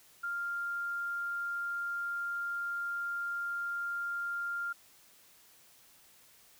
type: tone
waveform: sine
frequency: 1396.9 Hz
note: F6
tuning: in tune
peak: -33 dBFS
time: 0.23-4.73 s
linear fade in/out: 10 ms
effects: white hiss -61 dBFS RMS until 6.59 s